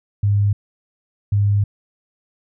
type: tone bursts at uneven times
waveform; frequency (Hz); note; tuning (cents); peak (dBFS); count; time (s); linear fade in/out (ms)
sine; 101.8; G#2; -34; -13; 2; 0.23-0.53 / 1.32-1.64; 5
effects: none